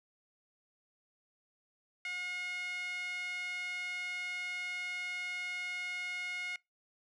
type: tone with band-pass filter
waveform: 5% pulse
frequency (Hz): 720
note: F#5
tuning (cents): -47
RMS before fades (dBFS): -39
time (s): 2.05-6.56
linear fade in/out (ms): 2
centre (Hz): 2000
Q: 5.6
effects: noise-tail reverb RT60 0.2 s tail -24 dB re dry